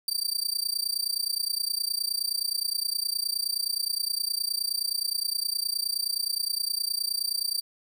sawtooth tone with amplitude modulation, 4654 Hz, D8, 17 cents flat, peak -20 dBFS, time 0.08-7.61 s, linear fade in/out 2 ms, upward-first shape sine, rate 29.6 Hz, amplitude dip 95%, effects none

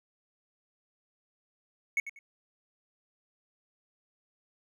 triangle tone with echo, 2207 Hz, C#7, 8 cents flat, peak -23 dBFS, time 1.97-2 s, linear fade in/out 2 ms, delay 95 ms, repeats 2, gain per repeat -12 dB, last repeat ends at 2.19 s, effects none

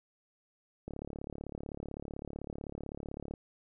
click train, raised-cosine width 2 ms, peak -27 dBFS, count 89, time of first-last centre 0.88-3.338 s, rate 35.8 Hz, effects none

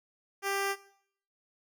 10% pulse tone, 395 Hz, G4, 13 cents sharp, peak -21 dBFS, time 0.42-0.76 s, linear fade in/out 50 ms, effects noise-tail reverb RT60 0.6 s tail -17 dB re dry

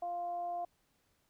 sine tone with frequency modulation, 698.5 Hz, F5, in tune, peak -35 dBFS, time 0.02-0.65 s, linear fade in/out 5 ms, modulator 351 Hz, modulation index 0.27, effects pink hiss -75 dBFS RMS until 1.29 s

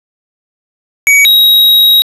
square tone pair in turn, 2261 / 3813 Hz, C#7 / A#7, +34 / +38 cents, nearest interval major sixth, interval 904 cents, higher second, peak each -4 dBFS, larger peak neither, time 1.07-1.25 / 1.25-2.02 s, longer second, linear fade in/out 0 ms, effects resampled to 32000 Hz + 7-bit

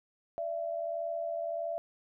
sine tone pair together, 590 / 671.5 Hz, D5 / E5, +8 / +32 cents, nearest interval major second, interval 224 cents, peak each -39 / -33 dBFS, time 0.38-1.78 s, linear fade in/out 0 ms, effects none

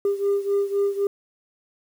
sine beating tone pair, 399.5 / 403.4 Hz, G4 / G4, +33 / +50 cents, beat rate 3.9 Hz, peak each -20 / -23 dBFS, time 0.05-1.07 s, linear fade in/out 2 ms, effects tanh soft clip ceiling -16 dBFS + 8-bit

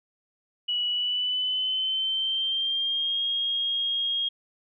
sine tone with pitch glide, 2936 to 3258 Hz, F#7 to G#7, -14 to -34 cents, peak -24 dBFS, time 0.68-4.29 s, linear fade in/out 10 ms, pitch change +180 cents, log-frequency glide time 0.89-3.22 s, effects none

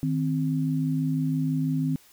sine tone pair together, 155.55 / 261.6 Hz, D#3 / C4, 0 / 0 cents, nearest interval major sixth, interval 900 cents, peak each -25 / -26 dBFS, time 0.03-1.96 s, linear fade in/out 0 ms, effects white hiss -56 dBFS RMS until 2.12 s

